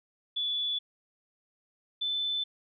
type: tone pair in turn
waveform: sine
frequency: 3446 / 3518 Hz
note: A7 / A7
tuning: -37 / -1 cents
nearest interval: unison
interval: 36 cents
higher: second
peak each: -28 dBFS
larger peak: neither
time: 0.36-0.79 / 2.01-2.44 s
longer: neither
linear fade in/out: 10 ms
effects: none